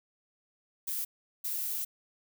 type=noise bursts at uneven times; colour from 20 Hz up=violet; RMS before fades=-34 dBFS; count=2; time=0.87-1.05 / 1.44-1.85 s; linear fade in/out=10 ms; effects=none